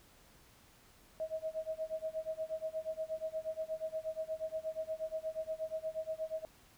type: tone with tremolo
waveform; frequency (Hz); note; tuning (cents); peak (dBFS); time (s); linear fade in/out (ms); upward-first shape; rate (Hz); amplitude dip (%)
sine; 636; D#5; +38; -33; 1.2-6.45; 0; sine; 8.4; 95
effects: pink hiss -63 dBFS RMS until 6.77 s